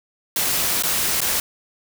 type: noise with dropouts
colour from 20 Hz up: white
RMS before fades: -21 dBFS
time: 0.36-1.4 s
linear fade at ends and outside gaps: 2 ms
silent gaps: 0.824-0.835 / 1.206-1.215 s
effects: none